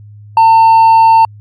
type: tone with hard clipping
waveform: sine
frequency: 900 Hz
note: A5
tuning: 39 cents sharp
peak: -4 dBFS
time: 0.37-1.25 s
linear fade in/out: 2 ms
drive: 2 dB
effects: added 104 Hz sine -32 dBFS peak until 1.4 s + Opus 48 kbps